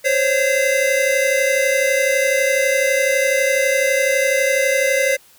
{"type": "tone cluster", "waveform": "square", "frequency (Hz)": [524, 556, 2059], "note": ["C5", "C#5", "C7"], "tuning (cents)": [2, 5, -28], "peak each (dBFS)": -20, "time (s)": [0.04, 5.17], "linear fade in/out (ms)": 20, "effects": ["white hiss -50 dBFS RMS until 5.38 s"]}